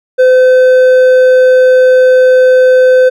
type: tone with hard clipping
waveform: sine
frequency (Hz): 511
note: C5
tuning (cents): -41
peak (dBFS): -4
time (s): 0.18-3.1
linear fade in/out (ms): 20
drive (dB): 5
effects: none